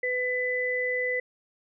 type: tone pair together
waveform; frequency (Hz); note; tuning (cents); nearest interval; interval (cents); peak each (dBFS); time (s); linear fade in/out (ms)
sine; 500 / 2000; B4 / B6; +21 / +21; 2 octaves; 2400; -29 / -27; 0.03-1.2; 5
effects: none